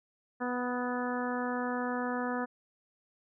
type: harmonic tone with a mistuned harmonic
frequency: 246.9 Hz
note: B3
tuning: in tune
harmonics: 1 / 2 / 3 / 4 / 5 / 6 / 7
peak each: -34 / -37 / -39 / -40 / -41 / -42 / -42 dBFS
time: 0.4-2.46 s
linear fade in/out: 20 ms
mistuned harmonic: 5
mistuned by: +17 cents
effects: none